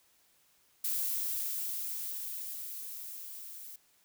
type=noise with level ramp; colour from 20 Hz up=violet; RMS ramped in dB=-32 to -47 dBFS; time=0.84-3.76 s; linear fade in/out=5 ms; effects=white hiss -68 dBFS RMS until 4.04 s